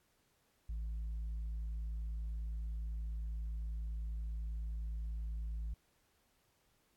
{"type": "tone with tanh clipping", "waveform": "sine", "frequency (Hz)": 55, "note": "A1", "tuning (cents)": 0, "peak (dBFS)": -38, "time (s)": [0.69, 5.74], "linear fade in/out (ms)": 5, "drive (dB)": 2, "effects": ["pink hiss -75 dBFS RMS until 6.96 s", "AAC 64 kbps"]}